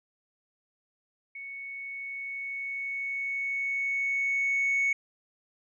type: tone with level ramp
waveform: sine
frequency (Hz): 2217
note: C#7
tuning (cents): 0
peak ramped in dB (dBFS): -38 to -21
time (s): 1.35-4.93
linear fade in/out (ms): 5
effects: tanh soft clip ceiling -21 dBFS